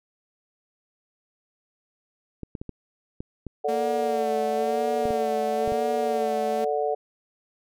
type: clicks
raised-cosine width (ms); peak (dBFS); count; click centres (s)
3; -21; 10; 2.433 / 2.552 / 2.615 / 2.693 / 3.205 / 3.467 / 5.055 / 5.106 / 5.677 / 5.721
type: harmonic tone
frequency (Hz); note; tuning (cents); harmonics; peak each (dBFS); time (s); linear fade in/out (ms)
146.83; D3; 0; 3 / 4 / 5; -26 / -28 / -27; 3.64-6.95; 10
type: tone with vibrato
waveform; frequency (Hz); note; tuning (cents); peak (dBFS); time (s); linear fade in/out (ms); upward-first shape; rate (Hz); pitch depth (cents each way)
sawtooth; 228.1; A#3; -37; -28; 3.68-6.65; 10; sine; 1; 69
effects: none